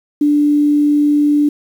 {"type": "tone", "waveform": "sine", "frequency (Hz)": 293.7, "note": "D4", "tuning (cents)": 0, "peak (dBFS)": -9, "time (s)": [0.21, 1.49], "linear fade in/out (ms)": 5, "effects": ["7-bit"]}